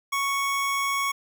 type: tone pair together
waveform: square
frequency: 1108.7 / 2220 Hz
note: C#6 / C#7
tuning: 0 / +2 cents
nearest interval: octave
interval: 1202 cents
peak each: -26 / -29 dBFS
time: 0.12-1.12 s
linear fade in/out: 10 ms
effects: none